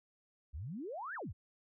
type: exponential two-way sweep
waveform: sine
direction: up then down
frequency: 61.74 to 1864.7 to 61.74 Hz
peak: -40 dBFS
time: 0.53-1.33 s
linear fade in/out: 20 ms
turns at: 1.15 s
effects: none